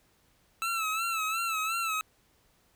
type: tone with vibrato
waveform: 25% pulse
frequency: 1319 Hz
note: E6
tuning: 1 cent sharp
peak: -25 dBFS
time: 0.62-2.01 s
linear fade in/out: 0 ms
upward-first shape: sine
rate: 2.8 Hz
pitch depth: 67 cents each way
effects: pink hiss -67 dBFS RMS until 2.75 s